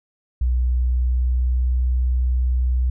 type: tone with pitch glide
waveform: sine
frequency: 61.74 to 62.49 Hz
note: B1 to B1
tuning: 0 to +21 cents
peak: -16 dBFS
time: 0.41-2.9 s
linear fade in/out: 5 ms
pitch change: +21 cents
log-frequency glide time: 0.57-1.8 s
effects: none